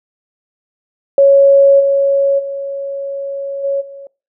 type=tone with level steps; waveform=sine; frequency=554.4 Hz; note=C#5; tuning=in tune; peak=-4 / -9 / -19 / -13 / -29 dBFS; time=1.18-4.07 s; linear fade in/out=2 ms; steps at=1.79 / 2.38 / 3.63 / 3.8 s; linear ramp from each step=20 ms; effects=noise-tail reverb RT60 0.3 s tail -23 dB re dry